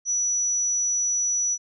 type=tone; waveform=sine; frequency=5900 Hz; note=F#8; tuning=6 cents flat; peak=-21 dBFS; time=0.05-1.58 s; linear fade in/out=50 ms; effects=none